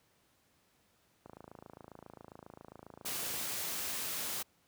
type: click train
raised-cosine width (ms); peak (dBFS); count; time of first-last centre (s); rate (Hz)
1; -35; 60; 1.26-3.413; 27.4
type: noise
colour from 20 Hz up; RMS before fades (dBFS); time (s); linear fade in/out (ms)
white; -38; 3.05-4.43; 10
effects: pink hiss -71 dBFS RMS until 4.67 s + high-pass 80 Hz 12 dB/octave